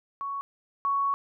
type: tone pair in turn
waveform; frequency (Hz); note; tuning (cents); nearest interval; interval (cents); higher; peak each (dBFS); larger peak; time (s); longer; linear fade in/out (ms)
sine; 1114 / 1114; C#6 / C#6; +8 / +8; unison; 0; neither; -30 / -23; second; 0.21-0.41 / 0.85-1.14; second; 0
effects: none